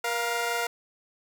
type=tone pair together; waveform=15% pulse; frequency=474.1 / 698.5 Hz; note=A#4 / F5; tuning=+29 / 0 cents; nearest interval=perfect fifth; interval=671 cents; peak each=-23 dBFS; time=0.04-0.67 s; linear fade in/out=5 ms; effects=9-bit